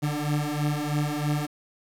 30% pulse beating tone pair, 146.83 / 149.93 Hz, D3 / D3, 0 / +36 cents, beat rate 3.1 Hz, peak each -25 dBFS, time 0.02-1.47 s, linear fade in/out 20 ms, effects resampled to 32000 Hz + 8-bit

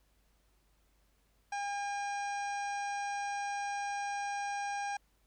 harmonic tone, 808 Hz, G#5, 48 cents flat, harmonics 1 / 2 / 3 / 4 / 5 / 6 / 7 / 8 / 10, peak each -35 / -42 / -46 / -57 / -57 / -59 / -50 / -58 / -57 dBFS, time 1.52-4.97 s, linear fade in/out 5 ms, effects added 50 Hz sine -70 dBFS peak until 5.26 s + pink hiss -74 dBFS RMS until 5.26 s

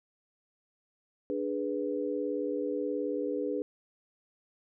sine chord, G# diminished, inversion second, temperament equal, 293.7 / 415.3 / 493.9 Hz, D4 / G#4 / B4, 0 / 0 / 0 cents, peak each -34 dBFS, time 1.3-3.62 s, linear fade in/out 0 ms, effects none

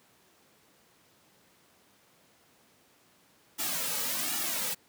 white noise with flanger, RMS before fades -32 dBFS, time 3.58-4.75 s, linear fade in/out 20 ms, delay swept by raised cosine 1.9 to 2.89 ms, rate 1.3 Hz, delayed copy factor -0.95, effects pink hiss -63 dBFS RMS until 4.88 s + high-pass 150 Hz 12 dB/octave

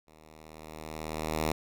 5% pulse tone with level ramp, 78.2 Hz, D#2, 9 cents sharp, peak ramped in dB -45 to -15 dBFS, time 0.07-1.52 s, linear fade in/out 5 ms, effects none

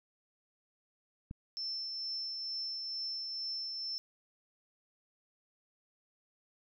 click, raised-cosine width 5 ms, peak -30 dBFS, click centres 1.311 s
sine tone with tremolo, 5330 Hz, E8, 18 cents sharp, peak -35 dBFS, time 1.57-3.98 s, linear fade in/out 0 ms, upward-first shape triangle, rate 2.2 Hz, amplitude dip 30%
effects none

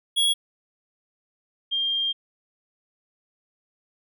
square / sine tone pair in turn, 3329 / 3201 Hz, G#7 / G7, +3 / +36 cents, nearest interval minor second, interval 67 cents, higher first, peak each -19 / -22 dBFS, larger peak first, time 0.16-0.34 / 1.71-2.13 s, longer second, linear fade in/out 20 ms, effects none

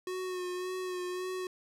square tone with vibrato, 365.6 Hz, F#4, 21 cents flat, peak -35 dBFS, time 0.07-1.47 s, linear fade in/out 2 ms, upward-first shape sine, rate 1.8 Hz, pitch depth 27 cents each way, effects low-pass 12000 Hz 12 dB/octave

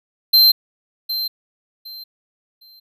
square tone with echo, 4125 Hz, C8, 25 cents flat, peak -9 dBFS, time 0.33-0.52 s, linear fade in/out 10 ms, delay 760 ms, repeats 3, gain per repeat -12 dB, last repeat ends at 2.8 s, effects none

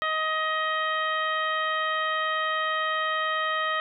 harmonic tone, 629 Hz, D#5, 19 cents sharp, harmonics 1 / 2 / 3 / 4 / 5 / 6, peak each -33 / -27 / -29 / -41 / -35 / -41 dBFS, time 0.02-3.8 s, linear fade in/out 0 ms, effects none

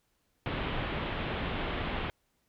pink low-pass noise, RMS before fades -34 dBFS, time 0.46-2.1 s, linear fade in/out 0 ms, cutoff 3500 Hz, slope 48 dB/octave, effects pink hiss -75 dBFS RMS until 2.48 s

